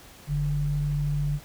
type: tone pair together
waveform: sine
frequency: 44.06 / 145.7 Hz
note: F1 / D3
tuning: +16 / -13 cents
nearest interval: octave + major sixth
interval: 2071 cents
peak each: -30 / -24 dBFS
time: 0.27-1.4 s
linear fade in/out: 50 ms
effects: pink hiss -49 dBFS RMS until 1.44 s